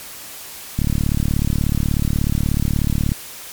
click train, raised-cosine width 5 ms, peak -6 dBFS, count 86, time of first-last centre 0.79-3.119 s, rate 36.5 Hz, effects white hiss -35 dBFS RMS until 3.52 s + MP3 96 kbps

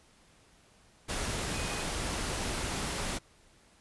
sine tone in noise, 2496 Hz, D#7, 5 cents sharp, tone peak -43 dBFS, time 1.53-1.84 s, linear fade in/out 20 ms, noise pink, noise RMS -34 dBFS, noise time 1.08-3.19 s, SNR -12 dB, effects pink hiss -62 dBFS RMS until 3.8 s + resampled to 24000 Hz

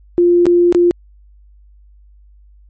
sine tone with dropouts, 349.2 Hz, F4, in tune, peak -7 dBFS, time 0.18-0.91 s, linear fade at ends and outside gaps 0 ms, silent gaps 0.456-0.466 / 0.725-0.748 s, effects added 50 Hz sine -42 dBFS peak until 2.69 s + MP3 32 kbps

